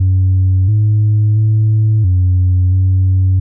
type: tone with pitch steps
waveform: sine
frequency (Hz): 93.7 / 106.3 / 108.5 / 91.3 / 93.8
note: F#2 / G#2 / A2 / F#2 / F#2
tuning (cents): +22 / +41 / -24 / -23 / +24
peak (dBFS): -6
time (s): 0-3.4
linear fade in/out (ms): 10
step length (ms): 680
effects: tanh soft clip ceiling -6 dBFS